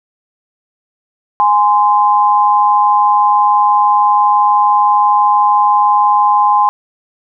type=tone pair together; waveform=sine; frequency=830.6 / 1036.6 Hz; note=G#5 / C6; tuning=0 / -16 cents; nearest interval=major third; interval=384 cents; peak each=-10 dBFS; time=1.4-6.69 s; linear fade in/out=0 ms; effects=none